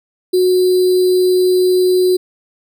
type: tone with sample-and-hold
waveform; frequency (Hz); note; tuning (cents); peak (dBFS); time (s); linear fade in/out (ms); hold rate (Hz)
sine; 366.1; F#4; -18; -9; 0.33-2.17; 10; 4410
effects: none